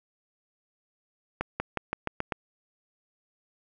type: accelerating click train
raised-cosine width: 0.5 ms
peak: -13 dBFS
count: 7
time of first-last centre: 1.41-2.322 s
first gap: 190 ms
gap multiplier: 0.91
effects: none